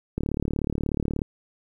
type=click train; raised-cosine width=3 ms; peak=-13 dBFS; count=39; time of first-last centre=0.18-1.218 s; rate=36.6 Hz; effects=9-bit